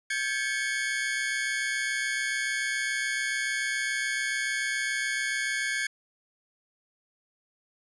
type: tone cluster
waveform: 40% pulse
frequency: 1587 / 1714 / 2213 Hz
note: G6 / A6 / C#7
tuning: +21 / -46 / -3 cents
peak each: -31 dBFS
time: 0.1-5.87 s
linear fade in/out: 5 ms
effects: resampled to 24000 Hz